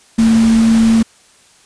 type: tone in noise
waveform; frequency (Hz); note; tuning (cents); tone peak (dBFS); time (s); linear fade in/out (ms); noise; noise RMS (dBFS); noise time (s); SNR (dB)
sine; 225.5; A3; +43; -7; 0.18-1.03; 10; pink; -24; 0.18-1.03; +14
effects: white hiss -48 dBFS RMS until 1.65 s + resampled to 22050 Hz